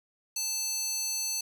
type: tone with high-pass filter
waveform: square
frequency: 880 Hz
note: A5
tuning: in tune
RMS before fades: -32 dBFS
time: 0.36-1.41 s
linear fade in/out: 5 ms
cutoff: 5500 Hz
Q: 2.5
effects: none